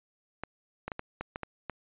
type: clicks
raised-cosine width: 0.5 ms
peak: -20 dBFS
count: 8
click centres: 0.436 / 0.88 / 0.918 / 0.994 / 1.21 / 1.359 / 1.433 / 1.697 s
effects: resampled to 8000 Hz